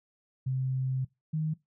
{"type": "tone pair in turn", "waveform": "sine", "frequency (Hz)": [130.81, 156.1], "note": ["C3", "D#3"], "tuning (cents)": [0, 6], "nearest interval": "minor third", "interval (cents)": 306, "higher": "second", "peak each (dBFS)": [-27, -27], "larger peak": "neither", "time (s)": [[0.46, 1.05], [1.33, 1.54]], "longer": "first", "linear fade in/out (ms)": 10, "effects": ["noise-tail reverb RT60 0.2 s tail -21 dB re dry"]}